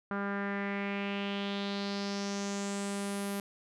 sawtooth tone with low-pass filter sweep, 200 Hz, G3, 35 cents sharp, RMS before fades -35 dBFS, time 0.11-3.4 s, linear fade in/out 0 ms, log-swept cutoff 1400 to 12000 Hz, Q 3.6, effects none

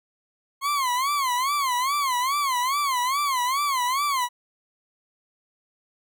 40% pulse tone with vibrato, 1068 Hz, C6, 35 cents sharp, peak -21 dBFS, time 0.61-4.29 s, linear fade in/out 50 ms, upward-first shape sine, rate 2.4 Hz, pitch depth 160 cents each way, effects none

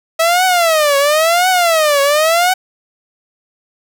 sawtooth tone with vibrato, 645 Hz, E5, 38 cents flat, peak -6 dBFS, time 0.19-2.54 s, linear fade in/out 10 ms, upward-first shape triangle, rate 0.96 Hz, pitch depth 270 cents each way, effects none

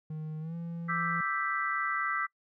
triangle tone with pitch glide, 155.56 to 168.66 Hz, D#3 to E3, 0 to +40 cents, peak -33 dBFS, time 0.1-1.21 s, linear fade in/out 5 ms, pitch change +140 cents, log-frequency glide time 0.4-0.55 s
sine chord, E minor seventh, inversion third, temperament equal, 1174.7 / 1318.5 / 1568 / 1975.5 Hz, D6 / E6 / G6 / B6, 0 / 0 / 0 / 0 cents, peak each -35 / -33 / -36 / -34 dBFS, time 0.88-2.27 s, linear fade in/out 20 ms
effects noise-tail reverb RT60 0.1 s tail -24 dB re dry

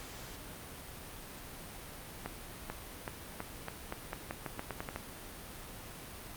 accelerating click train, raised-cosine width 0.5 ms, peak -22 dBFS, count 14, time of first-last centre 2.26-4.96 s, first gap 440 ms, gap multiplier 0.86, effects pink hiss -47 dBFS RMS until 6.36 s + Opus 48 kbps

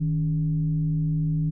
sine tone with frequency modulation, 155.56 Hz, D#3, in tune, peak -21 dBFS, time 0-1.51 s, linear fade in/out 20 ms, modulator 127 Hz, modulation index 0.4, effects none

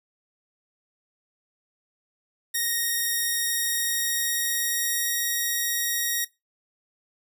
5% pulse tone with pitch glide, 1864.7 to 1884.2 Hz, A#6 to A#6, 0 to +18 cents, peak -14 dBFS, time 2.54-6.25 s, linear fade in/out 10 ms, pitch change +18 cents, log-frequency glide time 3.07-5.23 s, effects noise-tail reverb RT60 0.2 s tail -18 dB re dry

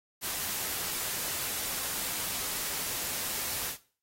white noise with ADSR envelope, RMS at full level -32 dBFS, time 0.21-3.78 s, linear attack 41 ms, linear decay 5 ms, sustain -2 dB, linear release 97 ms, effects noise-tail reverb RT60 0.4 s tail -17 dB re dry + AAC 48 kbps

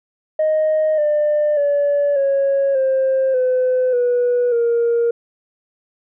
sine tone with pitch steps, 622.3 / 597.6 / 574 / 551.2 / 529.4 / 508.4 / 488.2 / 468.9 Hz, D#5 / D5 / D5 / C#5 / C5 / C5 / B4 / A#4, 0 / +30 / -40 / -10 / +20 / -50 / -20 / +10 cents, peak -12 dBFS, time 0.39-5.11 s, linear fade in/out 5 ms, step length 590 ms, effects tanh soft clip ceiling -11 dBFS

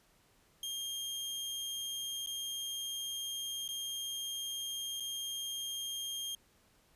sawtooth tone with dropouts, 3213 Hz, G7, 42 cents sharp, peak -34 dBFS, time 0.63-6.35 s, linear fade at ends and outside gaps 2 ms, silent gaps 2.262-2.271 / 3.679-3.688 / 5-5.004 s, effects pink hiss -68 dBFS RMS until 6.95 s + resampled to 32000 Hz

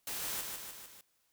white noise with echo, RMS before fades -39 dBFS, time 0.07-0.41 s, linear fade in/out 2 ms, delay 150 ms, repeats 4, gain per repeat -4 dB, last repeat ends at 1.01 s, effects white hiss -75 dBFS RMS until 1.32 s

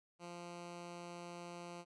10% pulse tone, 173.7 Hz, F3, 9 cents flat, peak -39 dBFS, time 0.19-1.85 s, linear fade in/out 50 ms, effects resampled to 22050 Hz

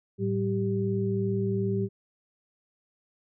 sine tone cluster, 109.7 / 192.5 / 391.4 Hz, A2 / G3 / G4, -5 / -31 / -3 cents, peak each -29 dBFS, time 0.18-1.89 s, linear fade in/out 50 ms, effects none

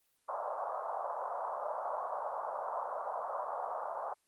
pink band-pass noise, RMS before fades -38 dBFS, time 0.28-4.14 s, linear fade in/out 10 ms, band 560 to 1200 Hz, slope 48 dB/octave, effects white hiss -75 dBFS RMS until 4.27 s + Opus 24 kbps

